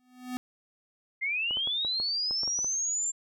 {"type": "tone with exponential growth", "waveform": "square", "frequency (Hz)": 251.1, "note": "B3", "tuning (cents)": 29, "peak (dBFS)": -30, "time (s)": [0, 0.37], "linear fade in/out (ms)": 0, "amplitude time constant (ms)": 80}
{"type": "linear sweep", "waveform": "sine", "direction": "up", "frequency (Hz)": [2062, 7380], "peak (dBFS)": -27, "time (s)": [1.21, 3.12], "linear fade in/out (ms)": 20}
{"type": "clicks", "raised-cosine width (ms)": 1, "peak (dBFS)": -28, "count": 10, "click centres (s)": [1.509, 1.571, 1.674, 1.849, 2, 2.31, 2.434, 2.477, 2.59, 2.645]}
{"effects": []}